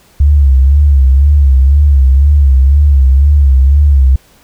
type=tone with vibrato; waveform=sine; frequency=69.3 Hz; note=C#2; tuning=in tune; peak=-3 dBFS; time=0.2-4.16 s; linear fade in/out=5 ms; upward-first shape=sine; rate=2 Hz; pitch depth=96 cents each way; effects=pink hiss -46 dBFS RMS until 4.43 s